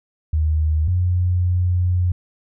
sine tone pair in turn, 77.78 / 89.68 Hz, D#2 / F2, 0 / +46 cents, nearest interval major second, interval 246 cents, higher second, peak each -15 dBFS, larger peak neither, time 0.33-0.88 / 0.88-2.12 s, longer second, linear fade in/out 5 ms, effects none

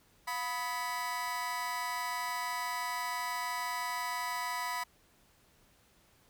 30% pulse tone with amplitude modulation, 987 Hz, B5, 1 cent flat, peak -27 dBFS, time 0.27-4.84 s, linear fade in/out 10 ms, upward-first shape sine, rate 274 Hz, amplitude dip 90%, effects pink hiss -66 dBFS RMS until 6.29 s

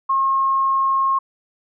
sine tone, 1078 Hz, C#6, 49 cents flat, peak -15 dBFS, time 0.09-1.19 s, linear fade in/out 10 ms, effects none

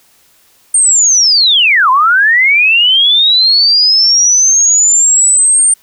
sine linear two-way sweep, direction down then up, 8840 to 990 to 8840 Hz, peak -5 dBFS, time 0.74-5.74 s, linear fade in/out 5 ms, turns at 1.9 s, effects white hiss -49 dBFS RMS until 5.82 s

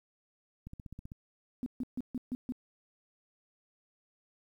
click train, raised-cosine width 5 ms, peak -32 dBFS, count 8, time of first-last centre 0.67-1.119 s, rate 15.6 Hz
sine tone bursts, 250.7 Hz, B3, 26 cents sharp, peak -32 dBFS, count 6, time 1.63-2.522 s, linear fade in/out 0 ms, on 32 ms, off 140 ms
effects 11-bit

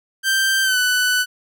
sawtooth tone with pitch glide, 1568 to 1493.7 Hz, G6 to F#6, 0 to +16 cents, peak -12 dBFS, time 0.23-1.26 s, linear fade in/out 50 ms, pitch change -84 cents, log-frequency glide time 0.63-0.77 s, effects none

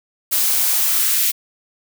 blue noise with high-pass filter sweep, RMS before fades -17 dBFS, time 0.31-1.32 s, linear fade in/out 20 ms, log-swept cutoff 250 to 2400 Hz, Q 1.4, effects none

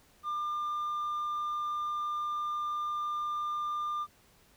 triangle tone with hard clipping, 1199 Hz, D6, 36 cents sharp, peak -30 dBFS, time 0.23-4.07 s, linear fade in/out 50 ms, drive 1 dB, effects pink hiss -63 dBFS RMS until 4.56 s

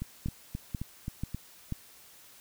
two click trains, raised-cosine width 5 ms, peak -22 / -20 dBFS, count 6 / 4, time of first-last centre 0.02-1.346 / 0.26-1.723 s, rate 3.77 / 2.05 Hz, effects white hiss -55 dBFS RMS until 2.4 s

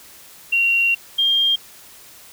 sine tone pair in turn, 2752 / 3207 Hz, F7 / G7, -26 / +39 cents, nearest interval minor third, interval 265 cents, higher second, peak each -14 dBFS, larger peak neither, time 0.52-0.95 / 1.18-1.56 s, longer first, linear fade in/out 10 ms, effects white hiss -44 dBFS RMS until 2.32 s

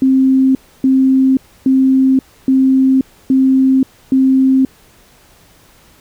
sine tone bursts, 264.2 Hz, C4, 17 cents sharp, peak -7 dBFS, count 6, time 0.02-4.65 s, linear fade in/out 2 ms, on 530 ms, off 290 ms, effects pink hiss -47 dBFS RMS until 6 s

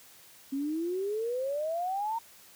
sine exponential sweep, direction up, 266.9 to 932.3 Hz, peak -29 dBFS, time 0.52-2.19 s, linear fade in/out 10 ms, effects white hiss -55 dBFS RMS until 2.55 s + high-pass 60 Hz 12 dB/octave

